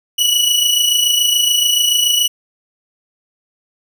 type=tone pair together; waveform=sawtooth; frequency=2933 / 2960 Hz; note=F#7 / F#7; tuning=-16 / 0 cents; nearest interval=unison; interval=16 cents; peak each=-10 / -14 dBFS; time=0.18-2.28 s; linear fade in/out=10 ms; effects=none